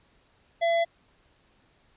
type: tone with hard clipping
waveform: sine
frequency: 674 Hz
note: E5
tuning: 38 cents sharp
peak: -23 dBFS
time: 0.61-0.85 s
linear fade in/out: 20 ms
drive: 12 dB
effects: pink hiss -64 dBFS RMS until 1.96 s + resampled to 8000 Hz